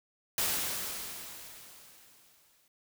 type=noise with exponential decay; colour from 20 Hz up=white; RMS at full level=-29 dBFS; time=0.38-2.68 s; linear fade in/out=2 ms; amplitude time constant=500 ms; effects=none